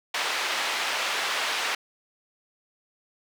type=band-pass noise; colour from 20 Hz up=white; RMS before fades=-28 dBFS; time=0.14-1.75 s; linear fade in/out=5 ms; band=600 to 3200 Hz; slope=12 dB/octave; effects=none